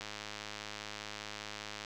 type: click train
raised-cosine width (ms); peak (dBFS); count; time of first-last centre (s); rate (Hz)
0.2; -24; 194; 0.01-1.848; 105
effects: none

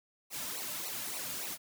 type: noise with flanger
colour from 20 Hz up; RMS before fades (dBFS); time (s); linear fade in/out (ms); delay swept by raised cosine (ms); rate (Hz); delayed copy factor
white; -39; 0.3-1.58; 50; 0.59 to 2.69; 3.5; -0.85
effects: none

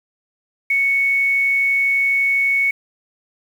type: tone with quantisation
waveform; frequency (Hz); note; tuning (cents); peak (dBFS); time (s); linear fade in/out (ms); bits
sine; 2217; C#7; 0; -14; 0.7-2.71; 5; 7
effects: none

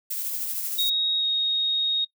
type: noise with tremolo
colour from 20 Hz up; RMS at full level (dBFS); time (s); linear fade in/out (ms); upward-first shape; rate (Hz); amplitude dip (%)
violet; -28; 0.1-0.9; 10; triangle; 13; 35
type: tone with pitch glide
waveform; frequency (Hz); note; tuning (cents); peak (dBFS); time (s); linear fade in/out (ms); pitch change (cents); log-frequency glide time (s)
sine; 3769 to 3739; A#7 to A#7; +18 to +4; -21; 0.78-2.05; 10; -14; 1.19-1.24
effects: noise-tail reverb RT60 0.1 s tail -21 dB re dry

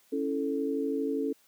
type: chord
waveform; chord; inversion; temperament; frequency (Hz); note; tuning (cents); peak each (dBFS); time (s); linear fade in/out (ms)
sine; A major; first; equal; 277.2 / 329.6 / 440; C#4 / E4 / A4; 0 / 0 / 0; -30 / -36 / -31; 0.12-1.33; 10
effects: white hiss -64 dBFS RMS until 1.47 s + high-pass 150 Hz 12 dB/octave

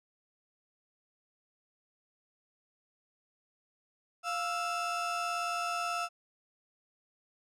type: tone pair together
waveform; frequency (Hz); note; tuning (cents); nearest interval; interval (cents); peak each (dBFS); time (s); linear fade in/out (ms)
35% pulse; 698.5 / 1318.6; F5 / E6; 0 / 0; major seventh; 1100; -34 / -32; 4.23-6.09; 50
effects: low-pass 9000 Hz 12 dB/octave

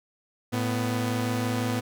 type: tone pair together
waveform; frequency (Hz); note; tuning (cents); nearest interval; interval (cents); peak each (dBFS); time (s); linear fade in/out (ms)
sawtooth; 111.47 / 248.8; A2 / B3; +23 / +13; octave + major second; 1390; -24; 0.52-1.81; 20
effects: none

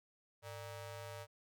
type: ring-modulated tone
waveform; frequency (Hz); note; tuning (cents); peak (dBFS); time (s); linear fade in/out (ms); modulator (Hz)
sawtooth; 347.7; F4; -8; -39; 0.42-1.27; 50; 244
effects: none

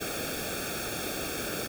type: noise with comb filter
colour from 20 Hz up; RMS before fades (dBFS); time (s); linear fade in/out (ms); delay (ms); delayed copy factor
pink; -34; 0-1.68; 20; 1; -0.85
effects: none

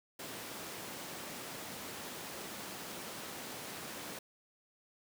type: high-pass noise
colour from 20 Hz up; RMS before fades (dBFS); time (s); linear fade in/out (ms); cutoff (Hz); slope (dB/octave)
pink; -45; 0.19-4.19; 5; 190; 12
effects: none

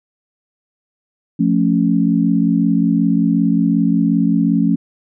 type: chord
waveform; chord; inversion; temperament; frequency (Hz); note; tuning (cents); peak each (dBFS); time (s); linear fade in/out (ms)
sine; F augmented; none; equal; 174.61 / 220 / 277.2; F3 / A3 / C#4; 0 / 0 / 0; -16; 1.39-4.76; 10
effects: none

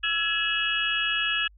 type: tone cluster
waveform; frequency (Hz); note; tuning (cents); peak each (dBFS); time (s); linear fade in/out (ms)
sine; 1333 / 1684 / 2604 / 2895 / 3315; E6 / G#6 / E7 / F#7 / G#7; +19 / +24 / -22 / -38 / -4; -34 / -28 / -29 / -28 / -33; 0.03-1.48; 10
effects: added 50 Hz sine -51 dBFS peak until 1.57 s

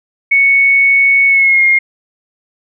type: tone with pitch glide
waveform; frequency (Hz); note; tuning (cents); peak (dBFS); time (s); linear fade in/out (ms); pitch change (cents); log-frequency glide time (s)
sine; 2217 to 2134; C#7 to C7; 0 to +34; -6; 0.31-1.79; 10; -66; 1.27-1.64
effects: none

